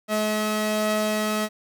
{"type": "tone pair together", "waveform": "sawtooth", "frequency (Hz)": [213.6, 642], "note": ["G#3", "E5"], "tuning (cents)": [49, -46], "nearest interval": "octave + perfect fifth", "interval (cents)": 1905, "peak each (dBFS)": -21, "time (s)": [0.08, 1.49], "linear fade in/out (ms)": 50, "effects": []}